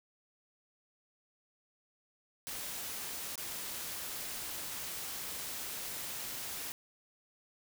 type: noise with dropouts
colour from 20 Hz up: white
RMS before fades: -41 dBFS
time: 2.47-6.72 s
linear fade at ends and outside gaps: 0 ms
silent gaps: 3.356-3.378 s
effects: none